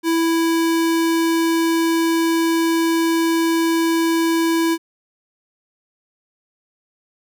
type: tone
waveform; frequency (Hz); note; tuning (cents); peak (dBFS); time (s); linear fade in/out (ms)
square; 330; E4; +2; -16; 0.03-4.78; 50
effects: none